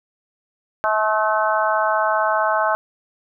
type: harmonic tone with a mistuned harmonic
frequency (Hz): 215.2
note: A3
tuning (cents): -38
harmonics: 3 / 4 / 5 / 6 / 7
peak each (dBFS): -21 / -22 / -23 / -24 / -24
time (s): 0.84-2.75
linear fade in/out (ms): 0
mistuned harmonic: 7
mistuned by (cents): +17
effects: none